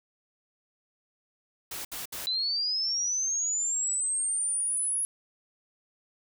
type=noise bursts; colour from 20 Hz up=white; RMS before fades=-37 dBFS; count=3; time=1.71-2.262 s; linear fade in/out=5 ms; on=140 ms; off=66 ms
type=linear sweep; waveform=sine; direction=up; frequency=3951 to 10548 Hz; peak=-26 dBFS; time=2.27-5.05 s; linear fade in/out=0 ms
effects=none